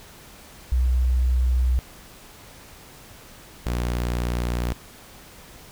sine / sawtooth tone pair in turn, 62.7 / 59.9 Hz, B1 / A#1, +27 / +48 cents, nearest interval minor second, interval 79 cents, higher first, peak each -17 / -19 dBFS, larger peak first, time 0.72-1.79 / 3.66-4.73 s, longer neither, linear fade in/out 0 ms, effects pink hiss -46 dBFS RMS until 5.71 s

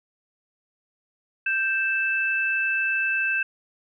sine tone pair together, 1568 / 2637 Hz, G6 / E7, 0 / 0 cents, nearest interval major sixth, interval 900 cents, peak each -24 dBFS, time 1.46-3.43 s, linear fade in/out 5 ms, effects none

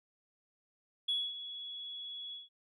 sine tone with ADSR envelope, 3371 Hz, G#7, 25 cents sharp, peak -28 dBFS, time 1.08-2.49 s, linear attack 9 ms, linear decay 240 ms, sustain -13 dB, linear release 160 ms, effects tanh soft clip ceiling -25 dBFS

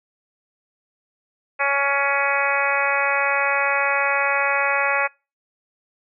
harmonic tone, 279.6 Hz, C#4, 15 cents sharp, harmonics 2 / 3 / 4 / 5 / 6 / 7 / 8 / 9, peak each -26 / -26 / -26 / -26 / -26 / -26 / -26 / -26 dBFS, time 1.59-5.08 s, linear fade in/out 20 ms, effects noise-tail reverb RT60 0.3 s tail -26 dB re dry

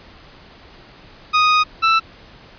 sawtooth tone pair in turn, 1244.5 / 1324.8 Hz, D#6 / E6, 0 / +8 cents, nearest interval minor second, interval 108 cents, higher second, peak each -8 dBFS, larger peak neither, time 1.33-1.64 / 1.82-2 s, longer first, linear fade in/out 20 ms, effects pink hiss -44 dBFS RMS until 2.58 s + resampled to 11025 Hz

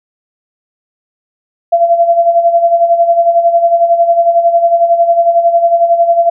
sine tone with tremolo, 681 Hz, F5, 44 cents flat, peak -3 dBFS, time 1.72-6.3 s, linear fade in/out 10 ms, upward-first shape sine, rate 11 Hz, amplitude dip 65%, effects none

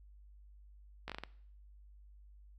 slowing click train, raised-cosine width 0.3 ms, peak -25 dBFS, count 6, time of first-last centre 1.08-1.236 s, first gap 16 ms, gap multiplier 1.34, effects noise-tail reverb RT60 0.6 s tail -20 dB re dry + added 50 Hz sine -55 dBFS peak until 2.58 s

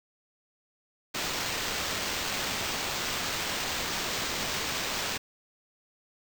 violet noise with sample-and-hold, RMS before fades -32 dBFS, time 1.14-5.18 s, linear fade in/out 10 ms, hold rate 11025 Hz, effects none

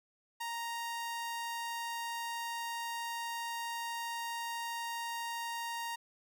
sawtooth tone, 932.3 Hz, A#5, in tune, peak -33 dBFS, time 0.4-5.96 s, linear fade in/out 10 ms, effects none

